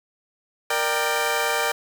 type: chord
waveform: 15% pulse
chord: G minor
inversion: first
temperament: equal with one note detuned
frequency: 466.2 / 595.5 / 784 Hz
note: Bb4 / D5 / G5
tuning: 0 / +24 / 0 cents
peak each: -19 dBFS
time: 0.7-1.72 s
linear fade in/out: 5 ms
effects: 7-bit